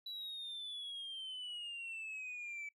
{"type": "exponential sweep", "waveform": "sine", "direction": "down", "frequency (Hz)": [3951, 2297], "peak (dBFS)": -40, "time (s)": [0.06, 2.69], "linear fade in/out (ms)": 5, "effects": ["noise-tail reverb RT60 0.1 s tail -22 dB re dry", "tanh soft clip ceiling -41 dBFS"]}